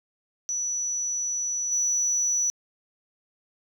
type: tone with level steps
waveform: sine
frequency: 5920 Hz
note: F#8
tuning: in tune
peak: -25 / -20 dBFS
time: 0.49-2.5 s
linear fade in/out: 0 ms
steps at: 1.71 s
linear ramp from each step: 20 ms
effects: tanh soft clip ceiling -19 dBFS + 10-bit